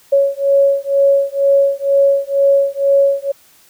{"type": "beating tone pair", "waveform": "sine", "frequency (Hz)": [554.4, 556.5], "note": ["C#5", "C#5"], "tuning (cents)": [0, 7], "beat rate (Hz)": 2.1, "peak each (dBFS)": -13, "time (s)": [0.12, 3.32], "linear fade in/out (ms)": 10, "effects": ["white hiss -49 dBFS RMS until 3.69 s"]}